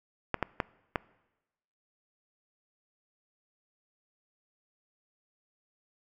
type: clicks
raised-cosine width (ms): 0.5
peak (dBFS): -12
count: 4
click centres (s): 0.343 / 0.427 / 0.602 / 0.958
effects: noise-tail reverb RT60 1.0 s tail -22 dB re dry